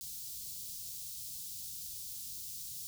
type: band-stop noise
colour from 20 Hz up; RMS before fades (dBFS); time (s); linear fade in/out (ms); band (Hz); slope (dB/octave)
white; -44; 0.01-2.87; 0; 170 to 4100; 24
effects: none